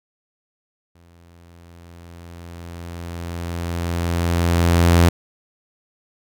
sawtooth tone with exponential growth, 85.5 Hz, F2, 36 cents flat, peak -6 dBFS, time 0.95-5.09 s, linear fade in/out 5 ms, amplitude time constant 900 ms, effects none

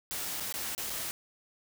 white noise with dropouts, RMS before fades -36 dBFS, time 0.11-1.11 s, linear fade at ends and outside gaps 0 ms, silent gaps 0.4-0.405 / 0.525-0.54 / 0.749-0.779 / 0.897-0.902 s, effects none

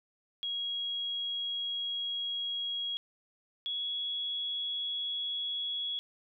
sine tone pair in turn, 3300 / 3352 Hz, G#7 / G#7, -12 / +15 cents, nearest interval unison, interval 27 cents, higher second, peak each -32 / -32 dBFS, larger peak neither, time 0.43-2.97 / 3.66-5.99 s, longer first, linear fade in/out 0 ms, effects none

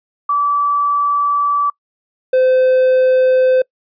sine / triangle tone pair in turn, 1155 / 514.5 Hz, D6 / C5, -29 / -29 cents, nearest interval octave + major second, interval 1400 cents, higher first, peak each -12 / -7 dBFS, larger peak second, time 0.29-1.7 / 2.33-3.62 s, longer first, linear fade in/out 5 ms, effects noise-tail reverb RT60 0.1 s tail -26 dB re dry + resampled to 11025 Hz

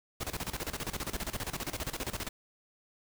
pink noise with tremolo, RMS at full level -35 dBFS, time 0.2-2.29 s, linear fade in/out 10 ms, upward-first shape square, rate 15 Hz, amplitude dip 80%, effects none

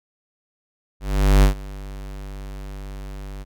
square tone with ADSR envelope, 49 Hz, G1, in tune, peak -10 dBFS, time 1-3.45 s, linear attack 430 ms, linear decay 110 ms, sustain -22 dB, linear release 33 ms, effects none

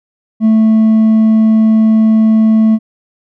sine tone with hard clipping, 220 Hz, A3, in tune, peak -6 dBFS, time 0.4-2.79 s, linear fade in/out 50 ms, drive 2 dB, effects none

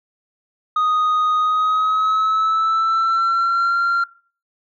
sine tone with pitch glide, 1244.5 to 1380.9 Hz, D#6 to F6, 0 to -20 cents, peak -12 dBFS, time 0.76-4.04 s, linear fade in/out 5 ms, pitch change +180 cents, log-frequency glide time 1.39-3.76 s, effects noise-tail reverb RT60 0.4 s tail -21 dB re dry + tanh soft clip ceiling -14 dBFS

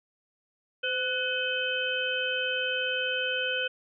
harmonic tone with a mistuned harmonic, 512 Hz, C5, 38 cents flat, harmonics 1 / 3 / 5 / 6, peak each -33 / -31 / -33 / -32 dBFS, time 0.83-3.68 s, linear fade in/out 10 ms, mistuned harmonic 3, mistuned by -56 cents, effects none

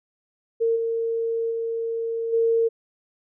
sine tone with level steps, 457.5 Hz, A#4, 32 cents flat, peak -18 / -22 / -24 / -17 dBFS, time 0.6-2.69 s, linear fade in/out 20 ms, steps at 0.75 / 1.5 / 2.32 s, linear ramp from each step 20 ms, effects none

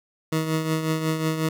20% pulse tone with tremolo, 158.8 Hz, D#3, 36 cents sharp, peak -15 dBFS, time 0.32-1.49 s, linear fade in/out 5 ms, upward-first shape triangle, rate 5.5 Hz, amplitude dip 60%, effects none

